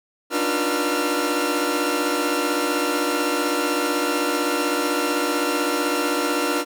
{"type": "tone cluster", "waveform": "sawtooth", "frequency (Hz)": [288, 303.8, 355.4, 481.5, 1366], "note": ["D4", "D#4", "F4", "B4", "F6"], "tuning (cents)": [-34, -41, 30, -44, -39], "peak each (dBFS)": -23, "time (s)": [0.3, 6.65], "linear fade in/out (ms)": 50, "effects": []}